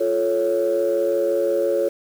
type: chord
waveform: sine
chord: F augmented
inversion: none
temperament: equal with one note detuned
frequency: 349.2 / 434.9 / 554.4 Hz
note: F4 / A4 / C#5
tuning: 0 / -20 / 0 cents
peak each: -23 / -22 / -19 dBFS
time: 0-1.89 s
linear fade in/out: 10 ms
effects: tanh soft clip ceiling -11 dBFS + 7-bit